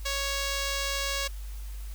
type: tone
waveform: 5% pulse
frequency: 554.4 Hz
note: C#5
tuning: in tune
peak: -17 dBFS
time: 0.05-1.28 s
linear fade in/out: 10 ms
effects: added 50 Hz sine -35 dBFS peak until 1.94 s + white hiss -52 dBFS RMS until 1.94 s